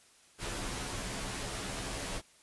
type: noise with comb filter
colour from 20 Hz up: pink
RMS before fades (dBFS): -38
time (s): 0.38-2.22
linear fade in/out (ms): 50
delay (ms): 13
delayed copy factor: -0.75
effects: white hiss -62 dBFS RMS until 2.42 s + resampled to 24000 Hz